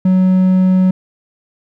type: tone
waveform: triangle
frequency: 185.9 Hz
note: F#3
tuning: 8 cents sharp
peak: -6 dBFS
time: 0.05-0.91 s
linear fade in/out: 5 ms
effects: none